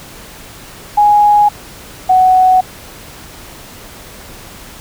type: tone pair in turn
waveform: sine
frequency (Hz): 830 / 743.5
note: G#5 / F#5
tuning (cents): -1 / +8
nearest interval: major second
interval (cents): 191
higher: first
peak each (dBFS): -5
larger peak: neither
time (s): 0.97-1.49 / 2.09-2.61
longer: neither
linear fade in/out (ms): 10
effects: pink hiss -34 dBFS RMS until 4.8 s